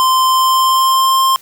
square tone with pitch glide, 1039 to 1057.2 Hz, C6 to C6, -12 to +18 cents, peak -10 dBFS, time 0-1.36 s, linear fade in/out 0 ms, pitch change +30 cents, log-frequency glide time 0.25-1.24 s, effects white hiss -44 dBFS RMS until 1.41 s

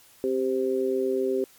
sine tone with amplitude modulation, 392 Hz, G4, in tune, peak -18 dBFS, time 0.24-1.44 s, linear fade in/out 0 ms, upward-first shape sine, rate 128 Hz, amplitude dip 95%, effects white hiss -55 dBFS RMS until 1.58 s + MP3 96 kbps

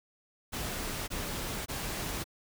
pink noise bursts, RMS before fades -36 dBFS, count 3, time 0.52-2.242 s, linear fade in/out 20 ms, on 560 ms, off 21 ms, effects none

